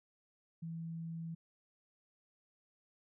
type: tone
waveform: sine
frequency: 164.81 Hz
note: E3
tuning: in tune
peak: -40 dBFS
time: 0.62-1.35 s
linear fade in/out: 10 ms
effects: none